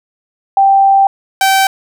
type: tone pair in turn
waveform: sine / sawtooth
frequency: 784 / 773.7 Hz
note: G5 / G5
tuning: 0 / -23 cents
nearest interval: unison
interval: 23 cents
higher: first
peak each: -5 / -4 dBFS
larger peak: second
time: 0.57-1.07 / 1.41-1.67 s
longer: first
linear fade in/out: 2 ms
effects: none